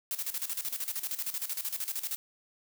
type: noise with tremolo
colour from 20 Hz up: blue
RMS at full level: -33 dBFS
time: 0.11-2.16 s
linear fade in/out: 0 ms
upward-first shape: square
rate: 13 Hz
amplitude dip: 75%
effects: none